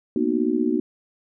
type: chord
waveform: sine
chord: B major seventh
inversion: third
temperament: just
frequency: 231.5 / 246.9 / 308.7 / 370.4 Hz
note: A#3 / B3 / D#4 / F#4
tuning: -12 / 0 / -14 / +2 cents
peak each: -27 / -24 / -23 / -25 dBFS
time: 0.16-0.8 s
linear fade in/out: 2 ms
effects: none